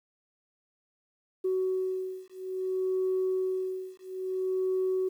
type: beating tone pair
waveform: sine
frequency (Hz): 373.9 / 374.49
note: F#4 / F#4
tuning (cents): +18 / +21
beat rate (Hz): 0.59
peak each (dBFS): -30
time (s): 1.44-5.09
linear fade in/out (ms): 10
effects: tanh soft clip ceiling -21 dBFS + 10-bit